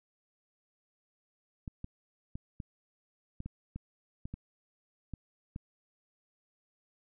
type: clicks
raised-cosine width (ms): 5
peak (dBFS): -27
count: 11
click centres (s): 1.678 / 1.844 / 2.355 / 2.602 / 3.404 / 3.46 / 3.76 / 4.255 / 4.34 / 5.137 / 5.561
effects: none